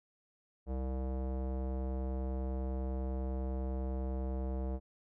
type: tone with low-pass filter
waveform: square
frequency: 65 Hz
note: C2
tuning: 11 cents flat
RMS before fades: -36 dBFS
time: 0.66-4.8 s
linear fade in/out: 50 ms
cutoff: 620 Hz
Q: 1.7
effects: none